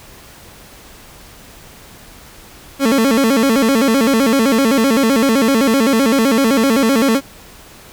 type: tone with vibrato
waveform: 30% pulse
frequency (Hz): 248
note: B3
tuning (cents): +7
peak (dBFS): -8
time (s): 2.79-7.21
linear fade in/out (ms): 50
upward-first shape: square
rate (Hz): 7.8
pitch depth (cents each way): 180
effects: pink hiss -40 dBFS RMS until 7.92 s